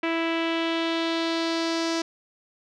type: tone with low-pass filter sweep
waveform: sawtooth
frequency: 330 Hz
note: E4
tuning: 2 cents sharp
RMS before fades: -26 dBFS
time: 0.03-2.02 s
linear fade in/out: 5 ms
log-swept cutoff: 2500 to 5500 Hz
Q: 2.6
effects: none